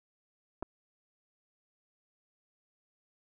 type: clicks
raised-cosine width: 1 ms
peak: -24 dBFS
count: 2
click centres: 0.625 / 0.628 s
effects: none